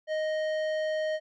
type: tone with tanh clipping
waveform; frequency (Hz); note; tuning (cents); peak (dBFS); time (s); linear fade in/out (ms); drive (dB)
sine; 622.3; D#5; 0; -29; 0.07-1.2; 50; 13
effects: none